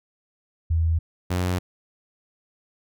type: tone pair in turn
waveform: sine / sawtooth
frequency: 81.7 / 90.21 Hz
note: E2 / F#2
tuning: -15 / -43 cents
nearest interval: major second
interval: 172 cents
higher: second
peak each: -18 dBFS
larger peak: neither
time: 0.7-0.99 / 1.3-1.59 s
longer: neither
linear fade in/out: 10 ms
effects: none